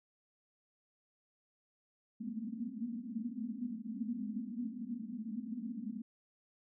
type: band-pass noise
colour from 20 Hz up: white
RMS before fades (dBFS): -41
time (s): 2.2-6.02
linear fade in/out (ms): 10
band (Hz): 210 to 250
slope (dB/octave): 96
effects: none